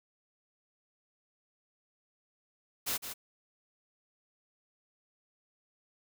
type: noise with echo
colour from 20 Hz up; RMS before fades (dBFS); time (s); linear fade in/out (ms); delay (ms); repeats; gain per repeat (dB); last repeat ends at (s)
white; -33; 2.86-2.98; 20; 160; 1; -8; 3.14
effects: none